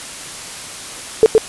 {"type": "tone with echo", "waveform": "sine", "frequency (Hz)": 440, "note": "A4", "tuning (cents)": 0, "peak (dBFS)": -3, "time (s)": [1.23, 1.26], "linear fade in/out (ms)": 0, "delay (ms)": 120, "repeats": 1, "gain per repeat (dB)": -2, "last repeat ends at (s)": 1.38, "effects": ["white hiss -30 dBFS RMS until 1.48 s", "resampled to 24000 Hz"]}